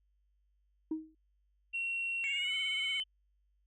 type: tone with exponential decay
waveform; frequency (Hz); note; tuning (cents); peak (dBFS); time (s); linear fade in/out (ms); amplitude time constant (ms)
sine; 315.5; D#4; +24; -28; 0.91-1.15; 5; 51
type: tone with pitch glide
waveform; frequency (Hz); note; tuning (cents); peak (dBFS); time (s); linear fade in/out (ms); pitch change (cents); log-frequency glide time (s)
sine; 2732 to 3049; F7 to G7; -39 to -49; -32; 1.73-3.04; 20; +190; 2.27-2.55
type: tone with vibrato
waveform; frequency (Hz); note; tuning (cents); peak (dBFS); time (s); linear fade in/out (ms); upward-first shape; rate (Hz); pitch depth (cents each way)
sine; 2207; C#7; -8; -33; 2.24-3; 0; sine; 17; 35
effects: tanh soft clip ceiling -28 dBFS + added 50 Hz sine -70 dBFS peak until 3.66 s